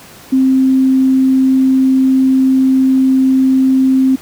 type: tone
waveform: sine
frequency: 263.1 Hz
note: C4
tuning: 10 cents sharp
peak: -7 dBFS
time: 0.32-4.16 s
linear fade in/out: 10 ms
effects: pink hiss -37 dBFS RMS until 4.21 s + high-pass 80 Hz 12 dB/octave

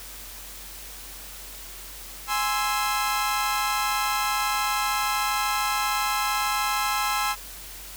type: chord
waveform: sawtooth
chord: Ab augmented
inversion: none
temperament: equal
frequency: 830.6 / 1046.5 / 1318.5 Hz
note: Ab5 / C6 / E6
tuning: 0 / 0 / 0 cents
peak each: -24 dBFS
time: 2.27-7.36 s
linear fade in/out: 50 ms
effects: added 46 Hz sine -45 dBFS peak until 7.96 s + white hiss -41 dBFS RMS until 7.96 s

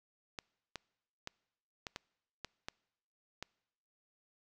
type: clicks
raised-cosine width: 0.2 ms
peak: -23 dBFS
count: 8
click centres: 0.388 / 0.757 / 1.274 / 1.868 / 1.961 / 2.447 / 2.685 / 3.426 s
effects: noise-tail reverb RT60 0.9 s tail -26 dB re dry

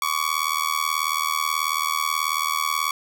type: tone with amplitude modulation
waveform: sawtooth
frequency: 1128 Hz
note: C#6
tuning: 30 cents sharp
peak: -14 dBFS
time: 0.02-2.91 s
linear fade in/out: 2 ms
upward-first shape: sine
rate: 78.4 Hz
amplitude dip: 90%
effects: none

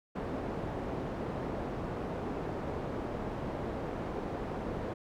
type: low-pass noise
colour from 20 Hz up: white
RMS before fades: -37 dBFS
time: 0.15-4.94 s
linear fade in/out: 10 ms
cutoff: 560 Hz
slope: 12 dB/octave
effects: none

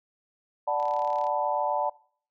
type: chord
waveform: sine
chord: B minor seventh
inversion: first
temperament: equal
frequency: 587.3 / 740 / 880 / 987.8 Hz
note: D5 / F#5 / A5 / B5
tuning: 0 / 0 / 0 / 0 cents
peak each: -29 / -30 / -28 / -32 dBFS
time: 0.67-1.9 s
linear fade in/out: 10 ms
type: click train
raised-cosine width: 0.2 ms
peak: -31 dBFS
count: 18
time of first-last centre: 0.8-1.268 s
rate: 36.3 Hz
effects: noise-tail reverb RT60 0.5 s tail -22 dB re dry

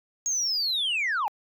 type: linear sweep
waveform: sine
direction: down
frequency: 6645 to 777 Hz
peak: -22 dBFS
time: 0.26-1.28 s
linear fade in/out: 0 ms
effects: tanh soft clip ceiling -22 dBFS

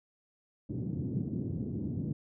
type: band-pass noise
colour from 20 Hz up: pink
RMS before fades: -35 dBFS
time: 0.69-2.13 s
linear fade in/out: 5 ms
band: 100 to 300 Hz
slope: 24 dB/octave
effects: none

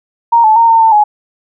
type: tone with pitch steps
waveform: sine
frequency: 932 / 869 / 922 / 909 / 895 / 840 Hz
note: A#5 / A5 / A#5 / A#5 / A5 / G#5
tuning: -1 / -22 / -19 / -44 / +29 / +19 cents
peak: -4 dBFS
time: 0.32-1.04 s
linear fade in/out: 10 ms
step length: 120 ms
effects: none

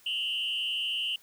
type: tone with frequency modulation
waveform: sine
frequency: 2928 Hz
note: F#7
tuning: 19 cents flat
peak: -27 dBFS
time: 0.06-1.16 s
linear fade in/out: 5 ms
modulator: 122 Hz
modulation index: 1.4
effects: tanh soft clip ceiling -25 dBFS + white hiss -59 dBFS RMS until 1.22 s

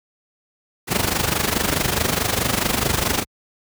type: noise with amplitude modulation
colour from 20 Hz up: pink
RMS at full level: -17 dBFS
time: 0.87-3.25 s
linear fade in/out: 50 ms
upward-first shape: sine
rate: 24.7 Hz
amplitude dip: 75%
effects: high-pass 60 Hz 12 dB/octave

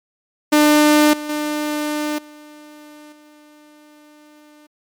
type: tone with level steps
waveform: sawtooth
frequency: 299.7 Hz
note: D4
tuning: 35 cents sharp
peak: -6 / -22 / -16 / -35 / -41 dBFS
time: 0.52-4.67 s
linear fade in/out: 10 ms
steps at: 1.13 / 1.29 / 2.18 / 3.12 s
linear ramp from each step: 5 ms
effects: MP3 96 kbps

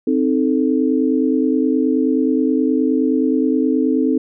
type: chord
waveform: sine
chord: A diminished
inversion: first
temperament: equal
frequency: 261.6 / 311.1 / 440 Hz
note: C4 / Eb4 / A4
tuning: 0 / 0 / 0 cents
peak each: -16 / -18 / -21 dBFS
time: 0.07-4.18 s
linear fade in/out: 5 ms
effects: none

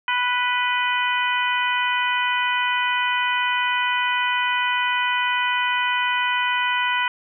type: harmonic tone with a mistuned harmonic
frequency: 493.4 Hz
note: B4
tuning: 2 cents flat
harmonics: 2 / 3 / 4 / 5 / 6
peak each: -23 / -25 / -26 / -27 / -28 dBFS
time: 0.08-7.08 s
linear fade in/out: 2 ms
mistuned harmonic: 6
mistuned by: +33 cents
effects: none

